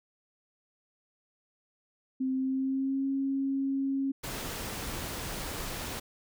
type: tone with pitch glide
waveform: sine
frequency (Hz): 261.6 to 271.9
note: C4 to C#4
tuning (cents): 0 to -33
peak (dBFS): -27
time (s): 2.2-4.12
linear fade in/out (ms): 10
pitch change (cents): +67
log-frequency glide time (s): 2.33-3.07
type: noise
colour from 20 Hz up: pink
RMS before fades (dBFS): -37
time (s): 4.23-6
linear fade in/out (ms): 10
effects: none